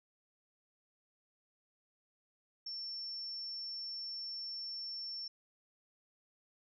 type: tone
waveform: sine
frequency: 5420 Hz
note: E8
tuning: 47 cents sharp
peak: -40 dBFS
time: 2.66-5.28 s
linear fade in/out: 5 ms
effects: none